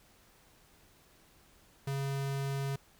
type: tone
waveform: square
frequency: 137.8 Hz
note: C#3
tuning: 10 cents flat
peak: -33 dBFS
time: 1.87-2.76 s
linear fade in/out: 5 ms
effects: pink hiss -63 dBFS RMS until 2.99 s